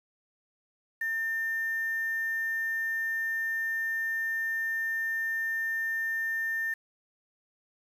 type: tone with quantisation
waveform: sine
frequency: 1800 Hz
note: A6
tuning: 39 cents sharp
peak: -28 dBFS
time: 1.01-6.74 s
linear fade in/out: 5 ms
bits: 8
effects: none